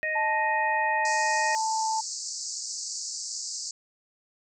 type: harmonic tone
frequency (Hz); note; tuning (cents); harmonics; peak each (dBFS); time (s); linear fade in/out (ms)
622.3; D#5; 0; 1 / 3 / 4; -33 / -27 / -35; 0.03-1.55; 0
type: tone with pitch glide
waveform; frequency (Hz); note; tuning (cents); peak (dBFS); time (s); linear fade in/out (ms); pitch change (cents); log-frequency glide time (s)
sine; 876 to 882.1; A5 to A5; -8 to +4; -25; 0.15-2.01; 10; +12; 1.29-1.63
type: band-pass noise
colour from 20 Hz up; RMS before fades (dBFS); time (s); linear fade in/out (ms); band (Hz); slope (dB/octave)
white; -35; 1.05-3.71; 2; 4500 to 7800; 96
effects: none